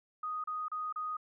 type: tone bursts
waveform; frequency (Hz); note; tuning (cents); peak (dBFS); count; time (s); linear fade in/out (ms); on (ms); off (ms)
sine; 1244.5; D#6; 0; -34; 4; 0.23-1.169; 5; 210; 33
effects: none

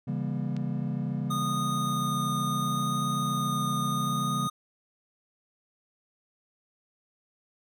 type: chord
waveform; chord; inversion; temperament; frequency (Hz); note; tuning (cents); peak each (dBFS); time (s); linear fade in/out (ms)
triangle; C# diminished seventh; none; just; 138.59 / 166.31 / 199.57 / 239.5; C#3 / E3 / G3 / Bb3; 0 / +16 / +31 / +47; -30 / -33 / -32 / -33; 0.07-4.48; 10
type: click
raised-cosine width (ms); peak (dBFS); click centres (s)
0.2; -27; 0.566
type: tone with vibrato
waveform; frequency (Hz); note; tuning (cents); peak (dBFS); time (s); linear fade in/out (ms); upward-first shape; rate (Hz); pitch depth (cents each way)
square; 1231; D#6; -19; -30; 1.3-4.5; 10; sine; 0.72; 8
effects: none

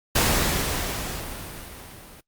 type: noise with level ramp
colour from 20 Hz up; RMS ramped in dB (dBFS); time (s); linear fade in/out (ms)
pink; -19 to -46; 0.15-2.21; 10
effects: noise-tail reverb RT60 0.1 s tail -22 dB re dry + Opus 48 kbps

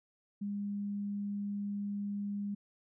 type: tone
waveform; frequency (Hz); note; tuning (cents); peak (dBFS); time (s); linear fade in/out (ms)
sine; 202.9; G#3; -40; -34; 0.41-2.55; 10
effects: none

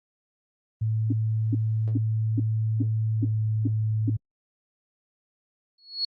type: tone with pitch glide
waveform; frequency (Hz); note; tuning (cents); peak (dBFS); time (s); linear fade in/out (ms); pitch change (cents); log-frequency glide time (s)
sine; 110 to 108.93; A2 to A2; 0 to -17; -22; 0.81-4.17; 10; -17; 3.15-3.21
type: tone bursts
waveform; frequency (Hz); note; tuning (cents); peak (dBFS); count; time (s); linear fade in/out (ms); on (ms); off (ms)
sine; 273.3; C#4; -24; -22; 8; 1.1-4.1; 5; 25; 400
type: tone with exponential growth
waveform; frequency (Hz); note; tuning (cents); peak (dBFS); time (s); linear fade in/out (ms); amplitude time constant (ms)
sine; 4352; C#8; -33; -21; 5.78-6.05; 5; 57
effects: Opus 32 kbps

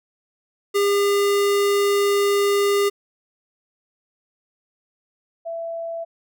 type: tone pair in turn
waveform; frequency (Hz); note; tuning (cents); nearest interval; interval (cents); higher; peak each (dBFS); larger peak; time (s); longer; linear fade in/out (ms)
square / sine; 403.6 / 666.5; G#4 / E5; -49 / +19; major sixth; 868; second; -17 / -26; first; 0.74-2.9 / 5.45-6.05; first; 20
effects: none

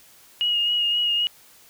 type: tone with vibrato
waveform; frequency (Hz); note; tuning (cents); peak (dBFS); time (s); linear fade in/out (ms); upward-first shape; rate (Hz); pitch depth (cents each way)
sine; 2874; F7; +49; -19; 0.41-1.27; 0; sine; 3.8; 23
effects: white hiss -52 dBFS RMS until 1.69 s

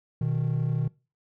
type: tone pair together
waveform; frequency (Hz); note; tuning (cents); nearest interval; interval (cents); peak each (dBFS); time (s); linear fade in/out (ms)
triangle; 123.26 / 155.3; B2 / D#3; -3 / -3; major third; 400; -24; 0.21-0.88; 5
effects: noise-tail reverb RT60 0.3 s tail -22 dB re dry + tanh soft clip ceiling -16 dBFS

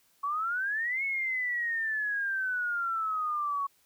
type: exponential two-way sweep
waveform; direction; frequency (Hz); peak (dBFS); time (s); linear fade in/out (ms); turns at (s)
sine; up then down; 1108.7 to 2209 to 1108.7; -28; 0.23-3.67; 10; 1.04
effects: white hiss -67 dBFS RMS until 3.85 s

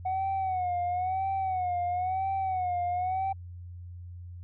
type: tone with vibrato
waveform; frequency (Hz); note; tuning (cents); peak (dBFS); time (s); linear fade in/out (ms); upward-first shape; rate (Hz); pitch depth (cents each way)
sine; 740; F#5; 0; -25; 0.05-3.33; 10; sine; 0.99; 82
effects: tanh soft clip ceiling -25 dBFS + added 88 Hz sine -40 dBFS peak until 4.43 s

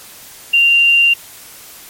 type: tone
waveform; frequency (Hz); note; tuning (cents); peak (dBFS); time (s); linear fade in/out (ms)
sine; 2778; F7; -10; -7; 0.53-1.14; 10
effects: white hiss -37 dBFS RMS until 1.89 s + MP3 64 kbps

